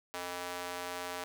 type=tone with high-pass filter; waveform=square; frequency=88.9 Hz; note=F2; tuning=31 cents sharp; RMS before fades=-40 dBFS; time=0.14-1.24 s; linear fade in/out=0 ms; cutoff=640 Hz; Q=0.9; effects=none